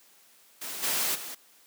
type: noise with level steps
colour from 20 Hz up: white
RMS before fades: -37 / -28 / -39 dBFS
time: 0.61-1.35 s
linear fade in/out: 10 ms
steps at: 0.82 / 1.14 s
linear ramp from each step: 20 ms
effects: white hiss -59 dBFS RMS until 1.66 s + high-pass 200 Hz 12 dB/octave